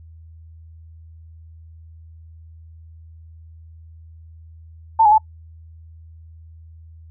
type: tone with pitch steps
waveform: sine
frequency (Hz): 894 / 838 / 871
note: A5 / G#5 / A5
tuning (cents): +27 / +15 / -18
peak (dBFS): -9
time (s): 4.99-5.182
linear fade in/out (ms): 10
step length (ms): 64
effects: noise-tail reverb RT60 0.1 s tail -26 dB re dry + added 81 Hz sine -40 dBFS peak until 7.1 s